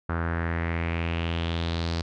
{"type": "tone with low-pass filter sweep", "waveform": "sawtooth", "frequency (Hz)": 83.7, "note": "E2", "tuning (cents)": 27, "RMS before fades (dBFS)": -28, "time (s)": [0.09, 2.02], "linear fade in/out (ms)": 5, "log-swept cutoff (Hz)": [1400, 4700], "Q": 3.7, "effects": []}